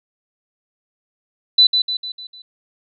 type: tone with echo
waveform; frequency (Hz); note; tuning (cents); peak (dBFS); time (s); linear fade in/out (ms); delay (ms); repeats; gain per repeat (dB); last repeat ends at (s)
sine; 3991; B7; +17; -7; 1.58-1.67; 5; 150; 5; -6; 2.42
effects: none